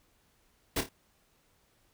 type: noise with echo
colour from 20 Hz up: pink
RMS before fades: -30 dBFS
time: 0.76-0.81 s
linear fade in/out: 5 ms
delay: 27 ms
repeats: 3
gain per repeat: -8 dB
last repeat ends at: 0.891 s
effects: pink hiss -69 dBFS RMS until 1.93 s